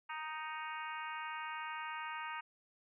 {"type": "harmonic tone with a mistuned harmonic", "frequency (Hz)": 311.1, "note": "D#4", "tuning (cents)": 0, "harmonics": [3, 4, 5, 6, 7, 8, 9], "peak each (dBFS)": [-44, -46, -48, -50, -51, -52, -53], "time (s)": [0.09, 2.41], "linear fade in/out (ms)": 10, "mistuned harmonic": 7, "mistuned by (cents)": 30, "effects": []}